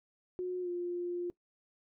sine tone with pitch glide, 363.2 to 351.6 Hz, F#4 to F4, -32 to +12 cents, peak -33 dBFS, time 0.39-1.3 s, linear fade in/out 0 ms, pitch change -56 cents, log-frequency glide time 0.61-0.69 s, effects noise-tail reverb RT60 0.1 s tail -20 dB re dry

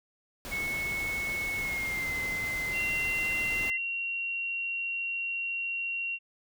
pink noise, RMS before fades -40 dBFS, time 0.45-3.7 s, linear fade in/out 0 ms
sine tone with pitch glide, 2199 to 2064 Hz, C#7 to C7, -14 to -24 cents, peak -30 dBFS, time 0.51-3.78 s, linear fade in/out 20 ms, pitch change -110 cents, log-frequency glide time 1.57-2.13 s
sine tone, 2747 Hz, F7, 29 cents flat, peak -30 dBFS, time 2.72-6.19 s, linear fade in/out 50 ms
effects none

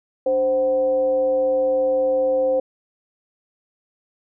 sine tone with frequency modulation, 523 Hz, C5, 1 cent flat, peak -16 dBFS, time 0.26-2.6 s, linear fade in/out 5 ms, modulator 231 Hz, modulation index 0.35, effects none

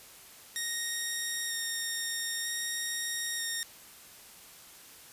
10% pulse tone with vibrato, 1857 Hz, A#6, 7 cents flat, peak -23 dBFS, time 0.56-3.63 s, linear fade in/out 0 ms, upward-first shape square, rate 0.53 Hz, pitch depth 9 cents each way, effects white hiss -52 dBFS RMS until 5.12 s + resampled to 32000 Hz

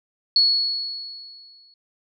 sine tone with exponential decay, 4373 Hz, C#8, 24 cents flat, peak -12 dBFS, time 0.36-1.74 s, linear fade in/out 2 ms, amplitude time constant 300 ms, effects none

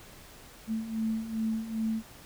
sine beating tone pair, 220 / 222.5 Hz, A3 / A3, 0 / +20 cents, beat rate 2.5 Hz, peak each -35 / -30 dBFS, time 0.67-2.03 s, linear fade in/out 50 ms, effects pink hiss -51 dBFS RMS until 2.25 s

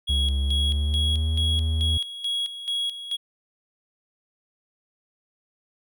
triangle tone with tremolo, 3322 Hz, G#7, in tune, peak -22 dBFS, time 0.07-3.17 s, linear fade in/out 20 ms, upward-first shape square, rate 2.3 Hz, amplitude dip 70%
triangle tone with pitch glide, 69.2 to 79.49 Hz, C#2 to D#2, -2 to +38 cents, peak -19 dBFS, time 0.09-1.98 s, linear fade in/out 10 ms, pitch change +240 cents, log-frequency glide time 0.4-1.34 s
effects none

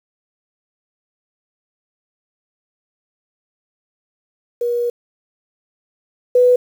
sine tone pair in turn, 479.7 / 495.5 Hz, A#4 / B4, +50 / +6 cents, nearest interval minor second, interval 56 cents, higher second, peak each -16 / -8 dBFS, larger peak second, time 4.61-4.9 / 6.35-6.56 s, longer first, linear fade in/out 5 ms, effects 7-bit

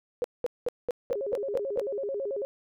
sine tone bursts, 489.3 Hz, B4, 16 cents flat, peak -24 dBFS, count 8, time 0.22-1.796 s, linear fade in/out 0 ms, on 22 ms, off 200 ms
sine tone with vibrato, 472.9 Hz, A#4, 25 cents sharp, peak -29 dBFS, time 1.1-2.45 s, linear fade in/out 0 ms, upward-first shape square, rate 9.1 Hz, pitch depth 250 cents each way
effects none

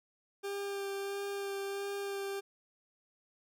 40% pulse tone with vibrato, 397.7 Hz, G4, 25 cents sharp, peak -35 dBFS, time 0.43-2.41 s, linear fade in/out 20 ms, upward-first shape sine, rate 1.5 Hz, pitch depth 13 cents each way, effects none

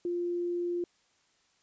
sine tone, 349.2 Hz, F4, in tune, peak -29 dBFS, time 0.05-0.84 s, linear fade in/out 2 ms, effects white hiss -69 dBFS RMS until 1.62 s + resampled to 16000 Hz

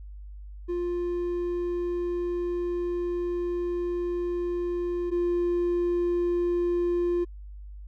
triangle tone pair in turn, 350.6 / 349.3 Hz, F4 / F4, +7 / 0 cents, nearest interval unison, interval 7 cents, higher first, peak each -24 / -20 dBFS, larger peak second, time 0.68-5.11 / 5.11-7.25 s, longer first, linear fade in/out 20 ms, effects tanh soft clip ceiling -17 dBFS + added 50 Hz sine -39 dBFS peak until 7.87 s

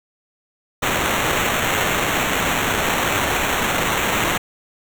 white noise with sample-and-hold, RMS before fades -20 dBFS, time 0.82-4.38 s, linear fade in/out 10 ms, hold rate 4900 Hz, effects none

